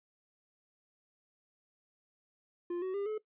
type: tone with pitch steps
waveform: triangle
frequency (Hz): 349.2 / 374.3 / 401.1 / 429.9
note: F4 / F#4 / G4 / A4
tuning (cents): 0 / +20 / +40 / -40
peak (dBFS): -31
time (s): 2.7-3.18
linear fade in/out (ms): 5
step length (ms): 120
effects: noise-tail reverb RT60 0.1 s tail -19 dB re dry + resampled to 8000 Hz